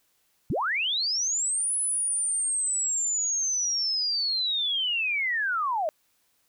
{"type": "linear two-way sweep", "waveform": "sine", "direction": "up then down", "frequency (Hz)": [84.9, 10230, 591], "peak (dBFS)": -24, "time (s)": [0.5, 5.89], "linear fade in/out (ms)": 0, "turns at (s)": 1.76, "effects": ["white hiss -69 dBFS RMS until 6.48 s"]}